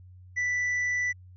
sine tone with tanh clipping, 1975.5 Hz, B6, in tune, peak -26 dBFS, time 0.36-1.13 s, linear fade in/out 20 ms, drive 4 dB, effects added 91 Hz sine -47 dBFS peak until 1.36 s + resampled to 16000 Hz

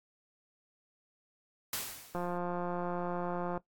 white noise with exponential decay, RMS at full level -33 dBFS, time 1.73-2.38 s, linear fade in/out 2 ms, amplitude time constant 140 ms
click train, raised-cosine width 1 ms, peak -23 dBFS, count 252, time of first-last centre 2.15-3.576 s, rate 176 Hz
effects noise-tail reverb RT60 0.1 s tail -17 dB re dry + AAC 64 kbps

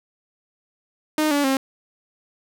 sawtooth tone with pitch steps, 307.6 / 287 / 267.8 Hz, D#4 / D4 / C4, -20 / -40 / +40 cents, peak -14 dBFS, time 1.18-1.57 s, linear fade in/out 2 ms, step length 130 ms, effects none

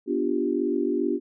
sine chord, G dominant seventh, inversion first, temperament equal, 246.9 / 293.7 / 349.2 / 392 Hz, B3 / D4 / F4 / G4, 0 / 0 / 0 / 0 cents, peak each -29 / -27 / -27 / -28 dBFS, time 0.06-1.2 s, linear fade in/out 50 ms, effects none

